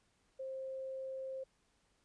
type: tone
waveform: sine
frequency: 529 Hz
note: C5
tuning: 19 cents sharp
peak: -40 dBFS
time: 0.39-1.44 s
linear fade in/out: 10 ms
effects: pink hiss -75 dBFS RMS until 2.04 s + resampled to 22050 Hz